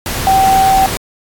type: tone in noise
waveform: sine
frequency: 770 Hz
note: G5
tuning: 31 cents flat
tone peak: -7 dBFS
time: 0.27-0.86 s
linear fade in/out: 0 ms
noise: pink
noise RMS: -19 dBFS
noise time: 0.06-0.97 s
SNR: +9 dB
effects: AAC 64 kbps